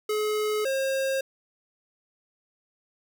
square tone pair in turn, 425.5 / 536.1 Hz, G#4 / C5, +42 / +42 cents, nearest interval major third, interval 400 cents, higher second, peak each -25 dBFS, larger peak neither, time 0.09-0.65 / 0.65-1.21 s, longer neither, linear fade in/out 5 ms, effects none

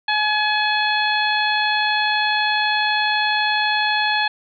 harmonic tone, 848 Hz, G#5, 36 cents sharp, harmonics 1 / 2 / 3 / 4 / 5, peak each -21 / -21 / -25 / -25 / -27 dBFS, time 0.08-4.28 s, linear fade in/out 5 ms, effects none

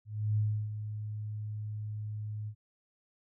sine tone with ADSR envelope, 106.3 Hz, G#2, 41 cents sharp, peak -25 dBFS, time 0.05-2.55 s, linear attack 320 ms, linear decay 320 ms, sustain -10 dB, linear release 72 ms, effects none

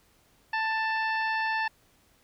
harmonic tone, 884 Hz, A5, 8 cents sharp, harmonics 1 / 2 / 3 / 4 / 5 / 6, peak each -29 / -29 / -36 / -47 / -44 / -49 dBFS, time 0.53-1.68 s, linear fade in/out 5 ms, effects pink hiss -64 dBFS RMS until 2.23 s

